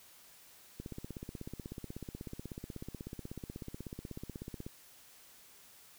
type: click train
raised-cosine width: 3 ms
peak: -29 dBFS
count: 64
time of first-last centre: 0.8-4.665 s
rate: 16.3 Hz
effects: white hiss -59 dBFS RMS until 5.98 s